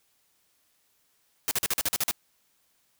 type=noise bursts; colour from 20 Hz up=white; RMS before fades=-26 dBFS; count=9; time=1.48-2.111 s; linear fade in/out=0 ms; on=31 ms; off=44 ms; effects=white hiss -69 dBFS RMS until 2.99 s